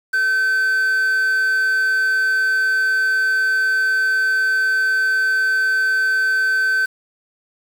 triangle tone with quantisation, 1536 Hz, G6, 36 cents flat, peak -13 dBFS, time 0.13-6.86 s, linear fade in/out 10 ms, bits 6, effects none

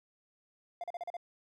triangle tone bursts, 698 Hz, F5, 1 cent flat, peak -34 dBFS, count 6, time 0.81-1.168 s, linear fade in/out 2 ms, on 28 ms, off 38 ms, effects none

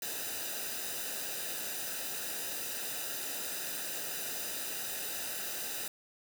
white noise with comb filter, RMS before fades -38 dBFS, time 0.02-5.88 s, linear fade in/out 2 ms, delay 0.91 ms, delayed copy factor -0.7, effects none

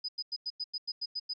sine tone bursts, 4986 Hz, D#8, 3 cents sharp, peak -32 dBFS, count 10, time 0.04-1.337 s, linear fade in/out 10 ms, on 46 ms, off 93 ms, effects none

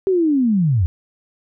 sine linear sweep, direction down, 392 to 77.78 Hz, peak -13 dBFS, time 0.07-0.86 s, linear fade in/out 0 ms, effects none

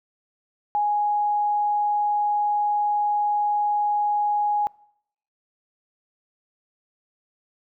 sine tone, 830.6 Hz, G#5, in tune, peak -19 dBFS, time 0.75-4.67 s, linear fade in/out 0 ms, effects noise-tail reverb RT60 0.7 s tail -24 dB re dry

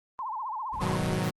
sine tone with vibrato, 956 Hz, A#5, 43 cents sharp, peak -31 dBFS, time 0.19-0.96 s, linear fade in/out 0 ms, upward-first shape sine, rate 15 Hz, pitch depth 210 cents each way
brown noise, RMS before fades -40 dBFS, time 0.72-1.2 s, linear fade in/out 20 ms
sawtooth chord, G# minor seventh, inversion none, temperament equal with one note detuned, 103.83 / 124.83 / 155.56 / 185 Hz, G#2 / B2 / D#3 / F#3, 0 / +19 / 0 / 0 cents, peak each -30 / -29 / -27 / -26 dBFS, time 0.8-1.31 s, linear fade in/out 20 ms
effects Opus 32 kbps

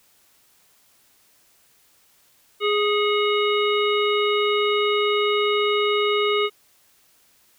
harmonic tone with a mistuned harmonic, 415.3 Hz, G#4, in tune, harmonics 1 / 3 / 5 / 7 / 9, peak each -20 / -25 / -27 / -28 / -30 dBFS, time 2.6-6.5 s, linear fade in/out 50 ms, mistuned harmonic 5, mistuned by +77 cents, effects white hiss -59 dBFS RMS until 7.58 s

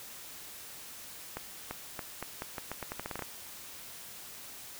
accelerating click train, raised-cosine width 0.5 ms, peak -21 dBFS, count 15, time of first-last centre 1.37-3.223 s, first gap 340 ms, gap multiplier 0.83, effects white hiss -47 dBFS RMS until 4.79 s

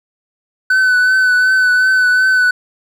triangle tone with vibrato, 1507 Hz, F#6, 31 cents sharp, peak -7 dBFS, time 0.7-2.51 s, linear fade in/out 5 ms, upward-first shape triangle, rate 2.7 Hz, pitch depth 30 cents each way, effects none

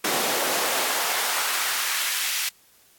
pink noise with high-pass filter sweep, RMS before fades -25 dBFS, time 0.04-2.49 s, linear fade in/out 5 ms, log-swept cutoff 350 to 2400 Hz, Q 0.98, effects white hiss -57 dBFS RMS until 2.98 s + AAC 64 kbps

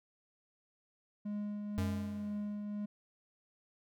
triangle tone with tremolo, 207.2 Hz, G#3, 4 cents flat, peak -33 dBFS, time 1.25-2.86 s, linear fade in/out 10 ms, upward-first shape triangle, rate 2 Hz, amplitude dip 35%
square tone with exponential decay, 92.5 Hz, F#2, in tune, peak -32 dBFS, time 1.78-2.66 s, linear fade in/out 0 ms, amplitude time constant 190 ms
effects none

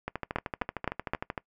two click trains, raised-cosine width 0.5 ms, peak -17 / -12 dBFS, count 18 / 4, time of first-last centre 0.08-1.378 / 0.36-1.135 s, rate 13.1 / 3.87 Hz, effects noise-tail reverb RT60 0.1 s tail -22 dB re dry

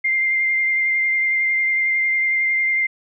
sine tone with vibrato, 2100 Hz, C7, 6 cents sharp, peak -16 dBFS, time 0.04-2.87 s, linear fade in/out 10 ms, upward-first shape sine, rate 11 Hz, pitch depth 15 cents each way, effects none

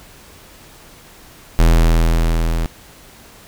square tone with level ramp, 41.2 Hz, E1, in tune, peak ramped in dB -8 to -17 dBFS, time 1.59-2.66 s, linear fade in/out 0 ms, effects pink hiss -43 dBFS RMS until 3.47 s

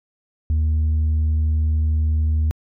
sine tone, 77.78 Hz, D#2, in tune, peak -13 dBFS, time 0.5-2.51 s, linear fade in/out 0 ms, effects tanh soft clip ceiling -15 dBFS

